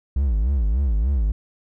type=tone with vibrato; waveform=triangle; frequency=60.2 Hz; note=B1; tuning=44 cents flat; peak=-15 dBFS; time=0.16-1.32 s; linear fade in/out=5 ms; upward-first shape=sine; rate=3.4 Hz; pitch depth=290 cents each way; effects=none